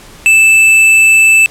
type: tone with hard clipping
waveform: sine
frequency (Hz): 2637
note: E7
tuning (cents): 0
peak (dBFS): -5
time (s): 0.26-1.46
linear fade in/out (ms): 0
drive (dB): 9
effects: pink hiss -36 dBFS RMS until 1.5 s + low-pass 12000 Hz 12 dB/octave